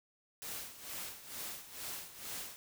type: noise with tremolo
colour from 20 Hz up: white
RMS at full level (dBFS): -42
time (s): 0.42-2.56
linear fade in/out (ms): 0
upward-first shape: sine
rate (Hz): 2.2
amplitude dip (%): 75
effects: none